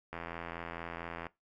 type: click train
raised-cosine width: 0.5 ms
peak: -25 dBFS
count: 97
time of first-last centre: 0.13-1.267 s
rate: 84.4 Hz
effects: noise-tail reverb RT60 0.2 s tail -20 dB re dry